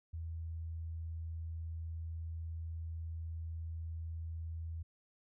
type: tone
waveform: sine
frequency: 81.8 Hz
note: E2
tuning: 13 cents flat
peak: -39 dBFS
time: 0.13-4.83 s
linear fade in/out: 10 ms
effects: none